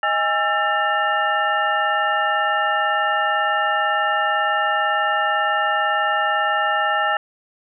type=tone cluster; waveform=sine; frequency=628 / 821 / 1339 / 1789 / 2825 Hz; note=D#5 / G#5 / E6 / A6 / F7; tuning=+16 / -20 / +27 / +28 / +19 cents; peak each=-26 / -22 / -22 / -22 / -30 dBFS; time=0.03-7.17 s; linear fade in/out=2 ms; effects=none